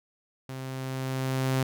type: tone with level ramp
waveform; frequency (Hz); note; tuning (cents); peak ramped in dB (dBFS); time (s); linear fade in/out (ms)
sawtooth; 131.6; C3; +10; -32 to -19; 0.49-1.63; 2
effects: none